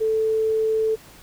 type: tone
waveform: sine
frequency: 440 Hz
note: A4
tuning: in tune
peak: -18 dBFS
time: 0-0.96 s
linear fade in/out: 20 ms
effects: pink hiss -47 dBFS RMS until 1.22 s